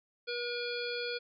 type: harmonic tone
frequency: 481.3 Hz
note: B4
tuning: 45 cents flat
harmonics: 1 / 3 / 5 / 7 / 9 / 10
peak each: -37 / -41 / -42 / -44 / -42 / -46 dBFS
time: 0.27-1.19 s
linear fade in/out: 20 ms
effects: none